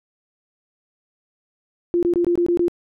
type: tone bursts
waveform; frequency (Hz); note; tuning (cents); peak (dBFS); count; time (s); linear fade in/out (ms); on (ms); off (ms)
sine; 347.4; F4; -9; -15; 7; 1.94-2.682; 0; 88; 21
effects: none